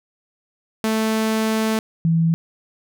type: tone pair in turn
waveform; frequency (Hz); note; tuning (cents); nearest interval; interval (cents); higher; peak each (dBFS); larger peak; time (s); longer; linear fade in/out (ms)
sawtooth / sine; 220 / 164.56; A3 / E3; 0 / -3; perfect fourth; 503; first; -14; neither; 0.84-1.79 / 2.05-2.34; first; 0
effects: none